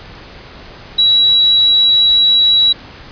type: tone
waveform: sine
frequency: 3898 Hz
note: B7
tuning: 23 cents flat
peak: -7 dBFS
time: 0.98-2.73 s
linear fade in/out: 10 ms
effects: pink hiss -35 dBFS RMS until 3.11 s + resampled to 11025 Hz